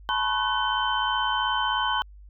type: tone cluster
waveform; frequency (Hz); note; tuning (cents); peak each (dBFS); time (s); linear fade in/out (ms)
sine; 863 / 979 / 1082 / 1502 / 3074; A5 / B5 / C#6 / F#6 / G7; -34 / -15 / -42 / +26 / -35; -29; 0.09-2.02; 0
effects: added 50 Hz sine -44 dBFS peak until 2.29 s